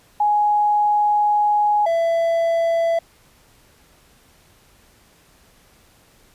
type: tone pair in turn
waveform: sine / triangle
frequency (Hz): 834 / 667.4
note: G#5 / E5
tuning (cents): +7 / +21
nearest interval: major third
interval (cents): 386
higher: first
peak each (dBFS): -14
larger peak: neither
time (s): 0.2-1.86 / 1.86-2.99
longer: first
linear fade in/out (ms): 5
effects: pink hiss -54 dBFS RMS until 6.34 s + resampled to 32000 Hz